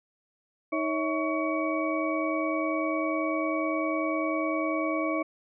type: tone cluster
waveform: sine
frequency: 314.5 / 557 / 647 / 1121 / 2265 Hz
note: D#4 / C#5 / E5 / C#6 / C#7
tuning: +19 / +8 / -32 / +19 / +37 cents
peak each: -29 / -34 / -32 / -33 / -35 dBFS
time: 0.72-5.23 s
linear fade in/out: 10 ms
effects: none